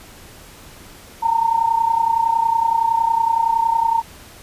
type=tone with amplitude modulation; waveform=sine; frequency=914 Hz; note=A#5; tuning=34 cents flat; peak=-11 dBFS; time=1.22-4.02 s; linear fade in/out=20 ms; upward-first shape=sine; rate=30.8 Hz; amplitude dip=75%; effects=pink hiss -42 dBFS RMS until 4.42 s + resampled to 32000 Hz